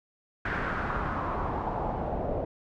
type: noise with low-pass filter sweep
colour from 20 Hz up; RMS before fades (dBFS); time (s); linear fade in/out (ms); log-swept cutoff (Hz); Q
pink; -31; 0.45-2.45; 5; 1700 to 600; 3
effects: none